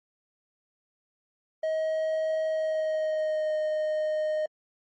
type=tone with pitch glide; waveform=triangle; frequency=633 to 617.1 Hz; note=D#5 to D#5; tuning=+30 to -14 cents; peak=-23 dBFS; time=1.63-4.46 s; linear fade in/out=5 ms; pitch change=-44 cents; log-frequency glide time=2.46-3.56 s; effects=MP3 32 kbps